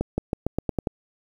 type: accelerating click train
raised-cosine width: 2 ms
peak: -10 dBFS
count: 8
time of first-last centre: 0.01-0.872 s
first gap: 170 ms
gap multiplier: 0.89
effects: 8-bit